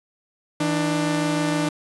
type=tone pair together; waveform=sawtooth; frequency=161.8 / 297.1 Hz; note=E3 / D4; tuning=-32 / +20 cents; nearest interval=major seventh; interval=1052 cents; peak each=-21 / -18 dBFS; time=0.6-1.69 s; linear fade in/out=5 ms; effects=resampled to 24000 Hz